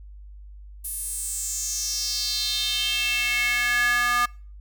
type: tone with high-pass filter sweep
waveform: square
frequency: 242.3 Hz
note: B3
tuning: 33 cents flat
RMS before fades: -25 dBFS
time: 0.84-4.26 s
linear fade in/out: 10 ms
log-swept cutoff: 11000 to 1300 Hz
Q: 4.7
effects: noise-tail reverb RT60 0.4 s tail -26 dB re dry + added 50 Hz sine -40 dBFS peak until 4.6 s